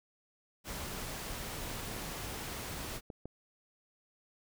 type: noise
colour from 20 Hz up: pink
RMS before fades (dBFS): -41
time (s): 0.64-3.01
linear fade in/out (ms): 50
type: clicks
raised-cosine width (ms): 2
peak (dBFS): -29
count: 4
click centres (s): 1.714 / 1.964 / 3.102 / 3.256
effects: none